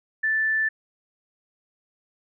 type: tone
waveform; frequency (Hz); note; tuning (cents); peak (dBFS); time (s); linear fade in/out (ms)
sine; 1760; A6; 0; -20; 0.23-0.69; 10
effects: none